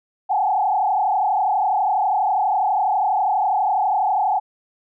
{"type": "tone with frequency modulation", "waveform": "sine", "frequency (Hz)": 799, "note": "G5", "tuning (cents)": 33, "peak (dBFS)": -16, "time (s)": [0.29, 4.4], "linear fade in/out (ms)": 20, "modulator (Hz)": 32.2, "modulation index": 2.2, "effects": []}